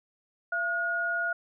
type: tone pair together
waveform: sine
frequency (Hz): 679.6 / 1440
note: F5 / F#6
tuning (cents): -47 / -47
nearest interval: octave + minor second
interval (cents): 1300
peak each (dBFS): -34 / -27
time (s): 0.52-1.33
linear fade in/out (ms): 5
effects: none